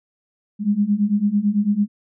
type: beating tone pair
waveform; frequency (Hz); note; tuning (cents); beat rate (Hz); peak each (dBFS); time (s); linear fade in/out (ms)
sine; 200.6 / 209.6; G3 / G#3; +40 / +16; 9; -20 / -18; 0.59-1.88; 50
effects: none